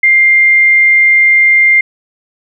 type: tone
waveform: sine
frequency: 2100 Hz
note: C7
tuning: 6 cents sharp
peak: -4 dBFS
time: 0.03-1.81 s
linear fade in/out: 5 ms
effects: none